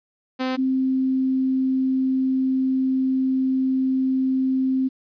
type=tone pair in turn; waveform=sawtooth / sine; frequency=258.3 / 262.2 Hz; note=C4 / C4; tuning=-22 / +4 cents; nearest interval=unison; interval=26 cents; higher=second; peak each=-18 dBFS; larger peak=neither; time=0.39-0.57 / 0.57-4.89 s; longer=second; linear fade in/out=20 ms; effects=resampled to 11025 Hz + 10-bit